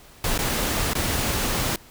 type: noise with dropouts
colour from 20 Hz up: pink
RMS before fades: -24 dBFS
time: 0.24-1.76 s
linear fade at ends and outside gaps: 2 ms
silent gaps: 0.378-0.389 / 0.934-0.952 s
effects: pink hiss -49 dBFS RMS until 1.9 s